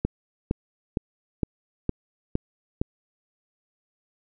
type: click train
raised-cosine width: 3 ms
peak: -10 dBFS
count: 7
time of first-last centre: 0.05-2.815 s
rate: 2.17 Hz
effects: none